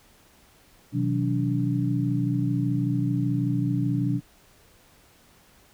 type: tone cluster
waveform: sine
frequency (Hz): 126.5 / 159.8 / 184.9 / 288.5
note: B2 / D#3 / F#3 / D4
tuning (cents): +42 / +47 / -1 / -31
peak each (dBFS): -25 / -31 / -29 / -27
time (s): 0.92-4.21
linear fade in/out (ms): 50
effects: pink hiss -57 dBFS RMS until 5.73 s